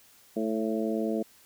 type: harmonic tone with a mistuned harmonic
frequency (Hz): 110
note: A2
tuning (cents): 0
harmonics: 2 / 3 / 4 / 5 / 6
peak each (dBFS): -30 / -32 / -33 / -36 / -36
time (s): 0.36-1.23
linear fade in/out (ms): 10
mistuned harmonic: 6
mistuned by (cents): +17
effects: white hiss -58 dBFS RMS until 1.45 s